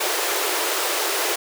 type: high-pass noise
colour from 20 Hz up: pink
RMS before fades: -23 dBFS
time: 0-1.36 s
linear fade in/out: 10 ms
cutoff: 330 Hz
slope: 96 dB/octave
effects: none